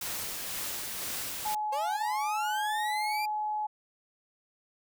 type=noise with tremolo; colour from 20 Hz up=white; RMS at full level=-35 dBFS; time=0.01-1.55 s; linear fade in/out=5 ms; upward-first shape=sine; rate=2 Hz; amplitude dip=25%
type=tone; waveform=sine; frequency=849 Hz; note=G#5; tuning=38 cents sharp; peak=-29 dBFS; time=1.45-3.67 s; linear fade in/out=10 ms
type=linear sweep; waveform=30% pulse; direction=up; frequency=523.3 to 2403 Hz; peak=-31 dBFS; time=1.72-3.26 s; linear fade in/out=10 ms
effects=none